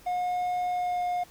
triangle tone with pitch glide, 720 to 714.2 Hz, F#5 to F5, -47 to +39 cents, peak -24 dBFS, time 0.06-1.24 s, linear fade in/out 10 ms, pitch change -14 cents, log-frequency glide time 0.7-1.02 s, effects pink hiss -54 dBFS RMS until 1.3 s

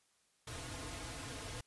pink noise with comb filter, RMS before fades -45 dBFS, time 0.47-1.61 s, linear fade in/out 5 ms, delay 5.2 ms, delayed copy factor -0.8, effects white hiss -74 dBFS RMS until 1.66 s + resampled to 24000 Hz

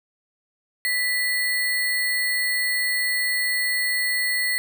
sine tone with sample-and-hold, 1975.5 Hz, B6, in tune, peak -20 dBFS, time 0.85-4.58 s, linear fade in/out 0 ms, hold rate 6300 Hz, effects none

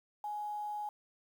sine tone with quantisation, 836 Hz, G#5, 11 cents sharp, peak -36 dBFS, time 0.24-0.89 s, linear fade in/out 2 ms, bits 10, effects none

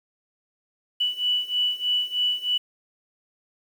sine beating tone pair, 2960 / 2963.2 Hz, F#7 / F#7, 0 / +2 cents, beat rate 3.2 Hz, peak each -26 / -24 dBFS, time 1-2.58 s, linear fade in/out 10 ms, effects 8-bit

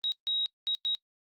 sine tone bursts at uneven times, 3811 Hz, A#7, 38 cents sharp, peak -27 dBFS, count 4, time 0.04-0.12 / 0.27-0.46 / 0.67-0.75 / 0.85-0.95 s, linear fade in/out 0 ms, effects noise-tail reverb RT60 0.1 s tail -23 dB re dry + Opus 32 kbps

